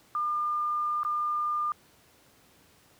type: tone with dropouts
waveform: sine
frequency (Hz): 1204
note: D6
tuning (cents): +43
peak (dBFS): -26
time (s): 0.15-1.72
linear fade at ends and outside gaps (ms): 1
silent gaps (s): 1.033-1.049
effects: pink hiss -60 dBFS RMS until 2.99 s + high-pass 80 Hz 12 dB/octave